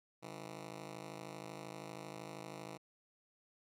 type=ring-modulated tone; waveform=10% pulse; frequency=162.5 Hz; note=E3; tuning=24 cents flat; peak=-35 dBFS; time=0.22-2.78 s; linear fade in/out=20 ms; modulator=26.4 Hz; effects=low-pass 12000 Hz 12 dB/octave